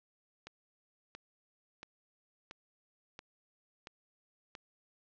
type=click train; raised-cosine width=0.2 ms; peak=-28 dBFS; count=7; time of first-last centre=0.47-4.552 s; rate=1.47 Hz; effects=low-pass 5000 Hz 12 dB/octave